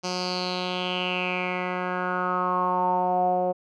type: tone with low-pass filter sweep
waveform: 10% pulse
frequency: 181.4 Hz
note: F#3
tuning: 34 cents flat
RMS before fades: -26 dBFS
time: 0.03-3.53 s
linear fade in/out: 20 ms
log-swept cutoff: 5500 to 610 Hz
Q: 6
effects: none